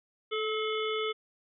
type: harmonic tone with a mistuned harmonic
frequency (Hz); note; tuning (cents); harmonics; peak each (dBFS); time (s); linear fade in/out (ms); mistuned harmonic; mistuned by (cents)
430.8; A4; -37; 1 / 3 / 5 / 7 / 8; -31 / -36 / -38 / -39 / -40; 0.31-1.13; 20; 1; +18
effects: none